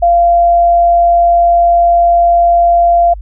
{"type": "tone", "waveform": "sine", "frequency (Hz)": 690, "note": "F5", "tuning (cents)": -21, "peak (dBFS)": -5, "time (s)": [0.02, 3.14], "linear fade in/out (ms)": 10, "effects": ["added 50 Hz sine -23 dBFS peak until 3.21 s"]}